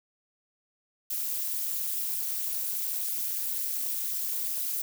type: noise with amplitude modulation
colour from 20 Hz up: violet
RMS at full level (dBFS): -27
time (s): 1.1-4.82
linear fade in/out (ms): 5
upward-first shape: sine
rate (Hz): 259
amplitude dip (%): 100
effects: none